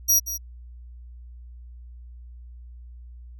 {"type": "tone with echo", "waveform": "sawtooth", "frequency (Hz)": 5750, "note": "F8", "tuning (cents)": 50, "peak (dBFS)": -13, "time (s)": [0.08, 0.2], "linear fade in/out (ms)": 20, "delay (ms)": 180, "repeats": 1, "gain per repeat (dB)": -12, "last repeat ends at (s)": 0.38, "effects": ["added 60 Hz sine -40 dBFS peak until 3.39 s"]}